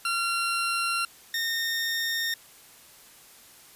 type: tone pair in turn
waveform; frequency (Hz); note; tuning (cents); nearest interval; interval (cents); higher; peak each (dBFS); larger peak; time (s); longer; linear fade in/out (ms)
20% pulse; 1374 / 1834.1; F6 / A#6; -29 / -29; perfect fourth; 500; second; -20 / -21; first; 0.05-1.05 / 1.34-2.34; neither; 2
effects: white hiss -52 dBFS RMS until 3.75 s + resampled to 32000 Hz